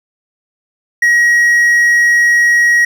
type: tone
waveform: triangle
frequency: 1900 Hz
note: A#6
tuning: 33 cents sharp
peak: -5 dBFS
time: 1.02-2.85 s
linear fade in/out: 5 ms
effects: none